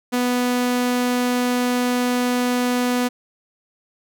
sawtooth tone, 246.9 Hz, B3, in tune, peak -14 dBFS, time 0.12-3.09 s, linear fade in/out 20 ms, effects none

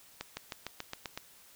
accelerating click train, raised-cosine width 0.2 ms, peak -20 dBFS, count 8, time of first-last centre 0.21-1.175 s, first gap 160 ms, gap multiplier 0.95, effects white hiss -58 dBFS RMS until 1.55 s

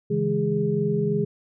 sine tone cluster, 138.8 / 162.4 / 207.4 / 411.9 Hz, C#3 / E3 / G#3 / G#4, +3 / -26 / -2 / -14 cents, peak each -28 / -26 / -27 / -24 dBFS, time 0.1-1.25 s, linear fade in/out 10 ms, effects none

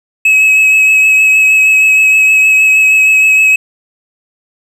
triangle tone with vibrato, 2567 Hz, E7, 47 cents flat, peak -3 dBFS, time 0.25-3.56 s, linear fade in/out 5 ms, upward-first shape triangle, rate 6.4 Hz, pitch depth 20 cents each way, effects none

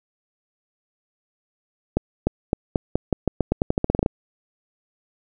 accelerating click train, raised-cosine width 2 ms, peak -5 dBFS, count 18, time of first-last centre 1.97-4.061 s, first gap 300 ms, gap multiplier 0.87, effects none

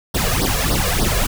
pink noise with flanger, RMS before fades -18 dBFS, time 0.14-1.27 s, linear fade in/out 10 ms, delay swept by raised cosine 0.2 to 1.8 ms, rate 3.4 Hz, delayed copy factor +1, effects none

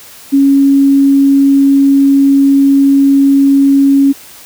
sine tone, 276.4 Hz, C#4, 5 cents flat, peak -4 dBFS, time 0.32-4.13 s, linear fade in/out 20 ms, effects white hiss -35 dBFS RMS until 4.45 s

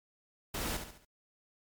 pink noise with echo, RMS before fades -36 dBFS, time 0.54-0.77 s, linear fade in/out 5 ms, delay 70 ms, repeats 4, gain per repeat -7 dB, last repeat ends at 1.05 s, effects MP3 96 kbps

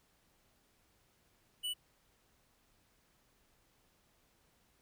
square tone, 2962 Hz, F#7, 1 cent sharp, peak -36 dBFS, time 1.63-1.74 s, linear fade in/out 20 ms, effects pink hiss -72 dBFS RMS until 4.81 s

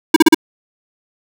square tone bursts, 320 Hz, D#4, 49 cents sharp, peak -3 dBFS, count 4, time 0.14-0.346 s, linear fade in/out 5 ms, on 23 ms, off 38 ms, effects none

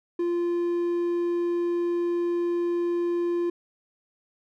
triangle tone, 346.5 Hz, F4, 14 cents flat, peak -21 dBFS, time 0.19-3.5 s, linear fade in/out 5 ms, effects none

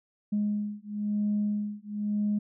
sine beating tone pair, 207.6 / 208.6 Hz, G#3 / G#3, 0 / +8 cents, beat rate 1 Hz, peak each -29 dBFS, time 0.32-2.39 s, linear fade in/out 10 ms, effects tanh soft clip ceiling -20 dBFS

